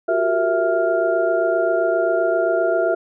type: tone cluster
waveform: sine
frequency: 358.5 / 386.1 / 460.6 / 660 / 1399 Hz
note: F4 / G4 / A#4 / E5 / F6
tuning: +45 / -26 / -21 / +2 / +3 cents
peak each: -23 / -25 / -25 / -18 / -27 dBFS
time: 0.08-2.95 s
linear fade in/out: 10 ms
effects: none